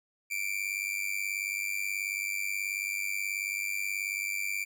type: tone with amplitude modulation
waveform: 45% pulse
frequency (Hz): 2349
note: D7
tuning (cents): 0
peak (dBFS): -27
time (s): 0.3-4.65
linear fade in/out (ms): 20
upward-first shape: sine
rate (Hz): 98.5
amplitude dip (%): 85
effects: none